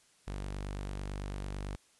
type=tone; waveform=sawtooth; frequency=49 Hz; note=G1; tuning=in tune; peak=-33 dBFS; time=0.27-1.76 s; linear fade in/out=10 ms; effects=white hiss -66 dBFS RMS until 1.99 s + resampled to 24000 Hz